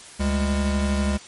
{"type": "tone pair together", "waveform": "square", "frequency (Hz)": [71.56, 202.4], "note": ["D2", "G#3"], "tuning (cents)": [-44, -44], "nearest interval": "octave + tritone", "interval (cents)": 1800, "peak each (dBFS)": [-23, -24], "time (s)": [0.19, 1.18], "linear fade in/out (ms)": 20, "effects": ["white hiss -43 dBFS RMS until 1.27 s", "MP3 48 kbps"]}